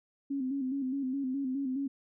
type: tone with vibrato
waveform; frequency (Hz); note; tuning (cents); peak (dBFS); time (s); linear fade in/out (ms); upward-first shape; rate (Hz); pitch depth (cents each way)
sine; 267.6; C4; +39; -30; 0.3-1.88; 10; square; 4.8; 64
effects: none